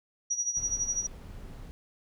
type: tone with tremolo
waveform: sine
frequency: 5790 Hz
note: F#8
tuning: 38 cents flat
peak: -25 dBFS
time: 0.3-1.07 s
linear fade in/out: 10 ms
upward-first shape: sine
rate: 12 Hz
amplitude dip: 75%
type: noise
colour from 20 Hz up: brown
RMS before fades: -43 dBFS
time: 0.57-1.71 s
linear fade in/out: 0 ms
effects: none